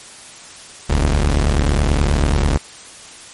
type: tone pair together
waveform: sawtooth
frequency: 40.44 / 71.6 Hz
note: E1 / D2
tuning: -32 / -43 cents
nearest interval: minor seventh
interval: 989 cents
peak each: -12 dBFS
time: 0.89-2.58 s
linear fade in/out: 10 ms
effects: white hiss -38 dBFS RMS until 3.33 s + MP3 48 kbps